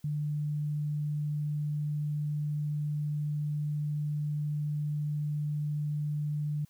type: tone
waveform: sine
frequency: 148.8 Hz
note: D3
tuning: 23 cents sharp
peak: -29 dBFS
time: 0.04-6.65 s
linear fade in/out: 5 ms
effects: white hiss -67 dBFS RMS until 6.69 s